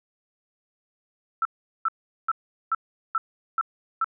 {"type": "tone bursts", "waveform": "sine", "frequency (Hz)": 1328, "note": "E6", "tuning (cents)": 12, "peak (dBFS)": -20, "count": 7, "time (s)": [1.42, 4.044], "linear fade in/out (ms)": 2, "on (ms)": 32, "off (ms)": 400, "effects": []}